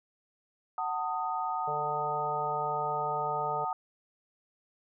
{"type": "chord", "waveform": "sine", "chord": "D# diminished", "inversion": "first", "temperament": "just", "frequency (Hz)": [746.7, 896, 1244.5], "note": ["F#5", "A5", "D#6"], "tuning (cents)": [16, 31, 0], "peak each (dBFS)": -34, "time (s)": [0.78, 3.73], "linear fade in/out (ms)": 2}
{"type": "harmonic tone", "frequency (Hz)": 148.2, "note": "D3", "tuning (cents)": 16, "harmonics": [1, 3, 4], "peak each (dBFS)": [-43, -38, -39], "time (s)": [1.67, 3.65], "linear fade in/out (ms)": 10}
{"effects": []}